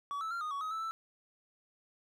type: tone with pitch steps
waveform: triangle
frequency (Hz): 1137 / 1312 / 1381 / 1235 / 1122 / 1265 / 1315 / 1325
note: C#6 / E6 / F6 / D#6 / C#6 / D#6 / E6 / E6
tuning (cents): +44 / -9 / -20 / -13 / +21 / +28 / -5 / +9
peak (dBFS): -33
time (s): 0.11-0.91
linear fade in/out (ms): 0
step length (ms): 100
effects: none